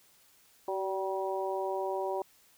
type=harmonic tone with a mistuned harmonic; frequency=192.5 Hz; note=G3; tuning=31 cents flat; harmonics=2 / 3 / 4 / 5; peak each=-34 / -36 / -37 / -38 dBFS; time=0.68-2.22 s; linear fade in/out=2 ms; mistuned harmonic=2; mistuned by=-22 cents; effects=white hiss -63 dBFS RMS until 2.57 s